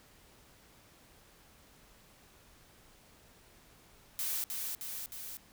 blue noise with echo, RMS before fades -35 dBFS, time 4.19-4.44 s, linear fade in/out 0 ms, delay 310 ms, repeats 3, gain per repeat -3 dB, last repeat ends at 5.37 s, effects pink hiss -61 dBFS RMS until 5.52 s

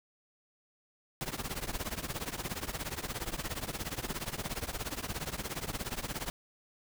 pink noise with tremolo, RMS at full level -34 dBFS, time 1.21-6.3 s, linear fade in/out 0 ms, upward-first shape triangle, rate 17 Hz, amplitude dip 95%, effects none

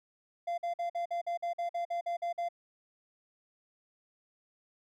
triangle tone bursts, 690 Hz, F5, 21 cents flat, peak -29 dBFS, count 13, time 0.47-2.488 s, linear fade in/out 10 ms, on 110 ms, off 49 ms, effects none

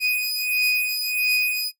30% pulse beating tone pair, 2489 / 2490.5 Hz, D#7 / D#7, 0 / +1 cents, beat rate 1.5 Hz, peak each -21 dBFS, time 0-1.72 s, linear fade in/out 50 ms, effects noise-tail reverb RT60 0.1 s tail -19 dB re dry

